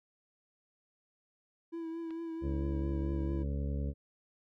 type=tone with vibrato; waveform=triangle; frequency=329.6 Hz; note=E4; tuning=in tune; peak=-35 dBFS; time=1.72-3.44 s; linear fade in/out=20 ms; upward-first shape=triangle; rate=4.5 Hz; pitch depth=34 cents each way
type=click; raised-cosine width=0.3 ms; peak=-37 dBFS; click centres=2.107 s
type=harmonic tone; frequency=70.4 Hz; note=C#2; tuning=27 cents sharp; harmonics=1 / 2 / 3 / 4 / 6 / 7 / 8; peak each=-33 / -39 / -43 / -45 / -49 / -50 / -51 dBFS; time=2.41-3.94 s; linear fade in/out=50 ms
effects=none